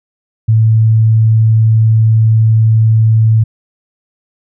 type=tone; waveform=sine; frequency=111 Hz; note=A2; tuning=16 cents sharp; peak=-5 dBFS; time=0.48-3.44 s; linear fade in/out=10 ms; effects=none